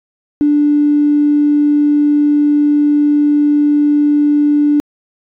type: tone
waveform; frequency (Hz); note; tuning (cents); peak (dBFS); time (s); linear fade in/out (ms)
triangle; 293.7; D4; 0; -4; 0.41-4.8; 0
effects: tanh soft clip ceiling -6 dBFS